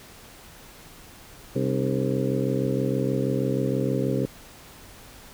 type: harmonic tone with a mistuned harmonic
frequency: 66.3 Hz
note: C2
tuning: 23 cents sharp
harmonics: 2 / 3 / 4 / 5 / 6 / 7 / 8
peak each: -27 / -30 / -29 / -32 / -30 / -31 / -32 dBFS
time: 1.55-4.26 s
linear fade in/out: 10 ms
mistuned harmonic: 5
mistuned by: -120 cents
effects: pink hiss -47 dBFS RMS until 5.33 s